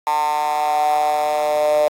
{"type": "tone with high-pass filter sweep", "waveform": "10% pulse", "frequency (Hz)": 150.2, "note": "D3", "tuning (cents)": 39, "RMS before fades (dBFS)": -18, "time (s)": [0.07, 1.88], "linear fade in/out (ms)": 0, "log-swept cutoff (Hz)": [910, 590], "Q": 8.1, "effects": ["AAC 64 kbps"]}